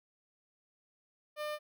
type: tone with notch filter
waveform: sawtooth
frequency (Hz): 600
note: D5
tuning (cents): +37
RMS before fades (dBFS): -38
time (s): 1.36-1.59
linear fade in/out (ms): 50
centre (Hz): 7300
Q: 0.97
effects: none